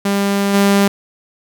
sawtooth tone with level steps, 199.5 Hz, G3, 31 cents sharp, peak -10 / -6 dBFS, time 0.05-0.88 s, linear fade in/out 5 ms, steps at 0.53 s, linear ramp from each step 20 ms, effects none

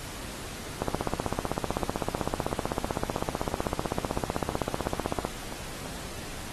two click trains, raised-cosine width 1 ms, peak -13 / -23 dBFS, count 71 / 12, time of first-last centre 0.82-5.25 / 2.18-5.859 s, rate 15.8 / 2.99 Hz, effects pink hiss -40 dBFS RMS until 6.52 s + AAC 32 kbps

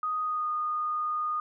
sine tone with pitch glide, 1246 to 1228.1 Hz, D#6 to D#6, +2 to -23 cents, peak -27 dBFS, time 0.03-1.4 s, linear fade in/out 2 ms, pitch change -25 cents, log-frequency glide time 0.23-0.49 s, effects none

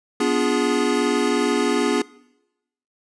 square chord, B diminished seventh, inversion none, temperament equal with one note detuned, 246.9 / 289.6 / 349.2 / 415.3 Hz, B3 / D4 / F4 / Ab4, 0 / -24 / 0 / 0 cents, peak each -24 / -24 / -26 / -23 dBFS, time 0.2-2.02 s, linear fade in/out 5 ms, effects noise-tail reverb RT60 0.9 s tail -22 dB re dry + resampled to 22050 Hz

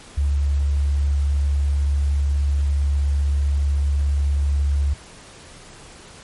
sine tone, 71 Hz, C#2, 42 cents sharp, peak -16 dBFS, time 0.17-4.94 s, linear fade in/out 10 ms, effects pink hiss -43 dBFS RMS until 6.23 s + MP3 48 kbps

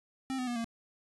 square tone with pitch steps, 264.2 / 252.4 / 241.2 / 230.4 Hz, C4 / B3 / B3 / A#3, +17 / +38 / -41 / -20 cents, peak -33 dBFS, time 0.3-0.644 s, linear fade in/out 0 ms, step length 86 ms, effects resampled to 24000 Hz

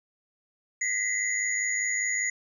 sine tone cluster, 1938 / 2043 / 6810 Hz, B6 / C7 / G#8, -33 / -42 / +42 cents, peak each -32 / -29 / -29 dBFS, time 0.81-2.3 s, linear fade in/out 5 ms, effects none

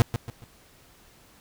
40% pulse tone with echo, 116.54 Hz, A#2, in tune, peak -14 dBFS, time 0-0.02 s, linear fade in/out 0 ms, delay 140 ms, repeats 3, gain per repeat -9 dB, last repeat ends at 0.44 s, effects pink hiss -56 dBFS RMS until 1.4 s

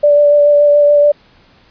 sine tone with vibrato, 584 Hz, D5, 10 cents flat, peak -5 dBFS, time 0.03-1.12 s, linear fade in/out 10 ms, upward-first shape sine, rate 7 Hz, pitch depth 13 cents each way, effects pink hiss -48 dBFS RMS until 1.7 s + resampled to 11025 Hz

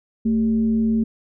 sine tone with frequency modulation, 223.5 Hz, A3, 27 cents sharp, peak -16 dBFS, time 0.25-1.04 s, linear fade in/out 10 ms, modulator 171 Hz, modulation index 0.32, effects none

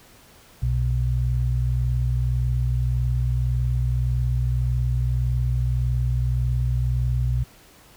sine tone pair together, 61.74 / 123.48 Hz, B1 / B2, 0 / 0 cents, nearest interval octave, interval 1200 cents, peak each -22 dBFS, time 0.62-7.44 s, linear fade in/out 10 ms, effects pink hiss -51 dBFS RMS until 7.96 s

